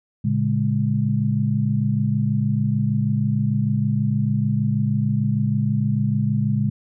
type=tone cluster; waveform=sine; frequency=114.7 / 141.2 / 206.5 Hz; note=A#2 / C#3 / G#3; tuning=-28 / +32 / -10 cents; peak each=-22 dBFS; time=0.24-6.7 s; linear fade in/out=10 ms; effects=none